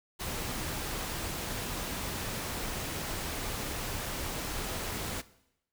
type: noise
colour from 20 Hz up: pink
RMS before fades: -36 dBFS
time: 0.19-5.22 s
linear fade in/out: 20 ms
effects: noise-tail reverb RT60 0.8 s tail -18 dB re dry